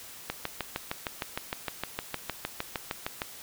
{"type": "click train", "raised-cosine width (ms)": 0.3, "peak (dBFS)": -14, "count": 20, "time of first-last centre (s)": [0.3, 3.219], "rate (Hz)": 6.51, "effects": ["white hiss -46 dBFS RMS until 3.42 s"]}